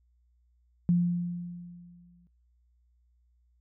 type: tone with exponential decay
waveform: sine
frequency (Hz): 174.61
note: F3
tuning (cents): 0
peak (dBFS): -19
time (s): 0.89-2.27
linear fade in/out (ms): 0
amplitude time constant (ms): 300
effects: noise-tail reverb RT60 0.3 s tail -26 dB re dry + added 60 Hz sine -64 dBFS peak until 3.6 s